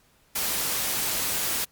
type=noise; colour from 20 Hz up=white; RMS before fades=-27 dBFS; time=0.35-1.65 s; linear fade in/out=10 ms; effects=pink hiss -62 dBFS RMS until 1.71 s + Opus 48 kbps